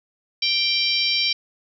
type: harmonic tone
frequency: 784 Hz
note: G5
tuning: in tune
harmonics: 3 / 4 / 5 / 6 / 7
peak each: -25 / -25 / -25 / -25 / -25 dBFS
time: 0.42-1.33 s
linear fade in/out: 5 ms
effects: none